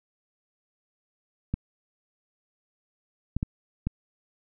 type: clicks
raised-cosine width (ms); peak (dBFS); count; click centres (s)
5; -14; 4; 1.54 / 3.366 / 3.429 / 3.87
effects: none